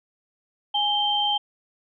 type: tone pair together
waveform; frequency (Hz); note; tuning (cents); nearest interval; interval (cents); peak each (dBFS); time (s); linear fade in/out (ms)
sine; 830.6 / 3136; G#5 / G7; 0 / 0; octave + major seventh; 2300; -24 / -22; 0.74-1.38; 10
effects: none